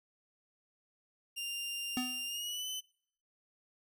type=tone with pitch glide; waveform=sawtooth; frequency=2794 to 3029 Hz; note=F7 to F#7; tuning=0 to +40 cents; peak=-34 dBFS; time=1.36-2.81 s; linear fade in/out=20 ms; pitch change=+140 cents; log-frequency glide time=2.27-2.68 s
type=tone with exponential decay; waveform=square; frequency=251.5 Hz; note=B3; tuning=32 cents sharp; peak=-31 dBFS; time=1.97-2.29 s; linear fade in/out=1 ms; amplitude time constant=68 ms
effects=noise-tail reverb RT60 0.6 s tail -22 dB re dry